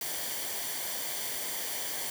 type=noise with comb filter; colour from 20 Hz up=white; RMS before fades=-35 dBFS; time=0.01-2.1 s; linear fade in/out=2 ms; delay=0.76 ms; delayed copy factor=-0.55; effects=none